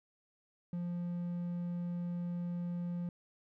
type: tone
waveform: triangle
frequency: 174.61 Hz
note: F3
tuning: in tune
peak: -33 dBFS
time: 0.73-3.09 s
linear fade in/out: 2 ms
effects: none